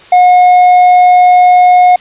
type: tone with hard clipping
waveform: sine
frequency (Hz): 723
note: F#5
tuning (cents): -40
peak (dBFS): -3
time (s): 0.12-1.96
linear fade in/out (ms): 5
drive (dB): 3
effects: white hiss -36 dBFS RMS until 2 s + resampled to 8000 Hz